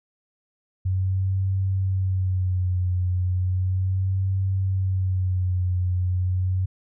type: tone with vibrato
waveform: sine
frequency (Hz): 93.1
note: F#2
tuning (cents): +11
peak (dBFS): -20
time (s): 0.85-6.66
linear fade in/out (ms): 10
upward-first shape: sine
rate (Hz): 0.35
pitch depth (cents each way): 48
effects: none